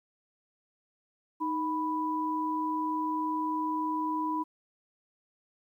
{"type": "tone pair together", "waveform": "sine", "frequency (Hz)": [311.1, 987.8], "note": ["D#4", "B5"], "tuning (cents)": [0, 0], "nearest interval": "octave + minor sixth", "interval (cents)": 2000, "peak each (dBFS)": [-32, -30], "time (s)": [1.4, 4.44], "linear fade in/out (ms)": 20, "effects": ["11-bit"]}